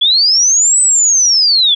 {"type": "linear two-way sweep", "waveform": "sine", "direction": "up then down", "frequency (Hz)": [3322, 8100, 3322], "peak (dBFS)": -7, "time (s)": [0.01, 1.75], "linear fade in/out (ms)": 10, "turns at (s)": 0.81, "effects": []}